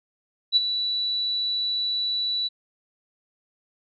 sine tone with ADSR envelope, 3947 Hz, B7, 2 cents flat, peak -13 dBFS, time 0.52-2.49 s, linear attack 43 ms, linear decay 25 ms, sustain -10 dB, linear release 24 ms, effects none

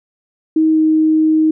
sine tone with pitch glide, 316.2 to 313.8 Hz, D#4 to D#4, +28 to +15 cents, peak -9 dBFS, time 0.56-1.51 s, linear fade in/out 5 ms, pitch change -13 cents, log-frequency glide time 0.71-0.79 s, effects none

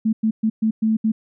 sine tone bursts at uneven times, 220 Hz, A3, in tune, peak -15 dBFS, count 6, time 0.05-0.13 / 0.23-0.31 / 0.43-0.5 / 0.62-0.71 / 0.82-0.97 / 1.04-1.12 s, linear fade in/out 10 ms, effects none

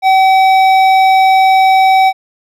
triangle tone with hard clipping, 763 Hz, G5, 47 cents flat, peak -7 dBFS, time 0.02-2.13 s, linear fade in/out 50 ms, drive 14 dB, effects none

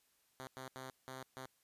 5% pulse tone bursts at uneven times, 130.81 Hz, C3, in tune, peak -35 dBFS, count 5, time 0.4-0.47 / 0.57-0.68 / 0.76-0.9 / 1.08-1.23 / 1.37-1.46 s, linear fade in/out 0 ms, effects white hiss -75 dBFS RMS until 1.63 s + resampled to 32000 Hz

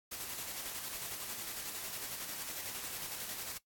white noise with tremolo, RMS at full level -41 dBFS, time 0.11-3.58 s, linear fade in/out 10 ms, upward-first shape square, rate 11 Hz, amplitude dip 30%, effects noise-tail reverb RT60 0.1 s tail -17 dB re dry + AAC 64 kbps

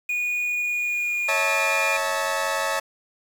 triangle tone with pitch glide, 2455 to 2420 Hz, D#7 to D#7, -24 to -49 cents, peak -21 dBFS, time 0.09-1.97 s, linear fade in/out 5 ms, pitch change -25 cents, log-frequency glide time 0.43-1.6 s
20% pulse chord, A major, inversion first, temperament equal with one note detuned, 554.4 / 645.3 / 880 Hz, C#5 / E5 / A5, 0 / -37 / 0 cents, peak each -22 dBFS, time 1.28-2.8 s, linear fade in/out 10 ms
effects low-pass 12000 Hz 12 dB/octave + 7-bit

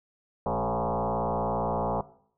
sine tone with frequency modulation, 146.83 Hz, D3, in tune, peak -25 dBFS, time 0.46-2.01 s, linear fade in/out 2 ms, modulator 117 Hz, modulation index 7.6, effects noise-tail reverb RT60 0.6 s tail -18 dB re dry

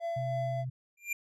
triangle tone with tremolo, 675 Hz, E5, 41 cents sharp, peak -29 dBFS, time 0-0.65 s, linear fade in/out 50 ms, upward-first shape sine, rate 3.2 Hz, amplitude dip 25%
sine tone, 128.7 Hz, C3, 28 cents flat, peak -33 dBFS, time 0.16-0.7 s, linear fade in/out 10 ms
square tone with exponential growth, 2384 Hz, D7, 25 cents sharp, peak -28 dBFS, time 0.97-1.13 s, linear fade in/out 5 ms, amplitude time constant 33 ms
effects resampled to 32000 Hz

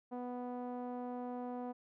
sawtooth tone with low-pass filter, 246.9 Hz, B3, in tune, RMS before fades -42 dBFS, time 0.11-1.73 s, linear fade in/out 20 ms, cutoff 800 Hz, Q 2, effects none

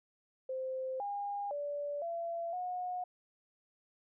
sine tone with pitch steps, 521 / 810 / 579 / 677 / 725 Hz, C5 / G#5 / D5 / E5 / F#5, -7 / -43 / -25 / +46 / -35 cents, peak -35 dBFS, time 0.49-3.04 s, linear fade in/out 5 ms, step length 510 ms, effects none

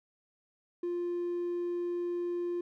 triangle tone, 349.6 Hz, F4, 2 cents sharp, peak -28 dBFS, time 0.83-2.61 s, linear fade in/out 5 ms, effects tanh soft clip ceiling -26 dBFS

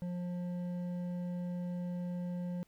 sine tone with hard clipping, 177.3 Hz, F3, 26 cents sharp, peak -37 dBFS, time 0.02-2.63 s, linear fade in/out 0 ms, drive 7 dB, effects pink hiss -71 dBFS RMS until 2.67 s

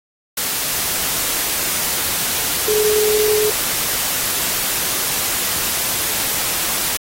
sine tone in noise, 425 Hz, G#4, 40 cents sharp, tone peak -15 dBFS, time 2.68-3.5 s, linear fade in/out 5 ms, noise white, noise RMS -20 dBFS, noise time 0.37-6.97 s, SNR +2 dB, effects AAC 48 kbps

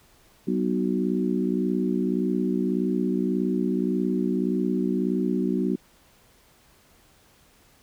harmonic tone with a mistuned harmonic, 61.74 Hz, B1, in tune, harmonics 3 / 4 / 5 / 6, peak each -26 / -27 / -28 / -29 dBFS, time 0.47-5.76 s, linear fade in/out 10 ms, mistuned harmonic 3, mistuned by +44 cents, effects pink hiss -58 dBFS RMS until 7.82 s

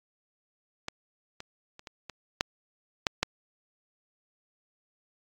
clicks, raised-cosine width 0.2 ms, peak -16 / -23 / -29 / -25 / -22 / -7 / -6 / -7 dBFS, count 8, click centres 0.884 / 1.404 / 1.794 / 1.872 / 2.097 / 2.409 / 3.068 / 3.23 s, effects AAC 64 kbps

